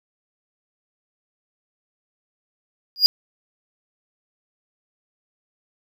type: tone with exponential growth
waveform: triangle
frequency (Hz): 4852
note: D#8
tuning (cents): -44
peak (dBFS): -3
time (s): 2.96-3.06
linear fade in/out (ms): 0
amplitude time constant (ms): 21
effects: none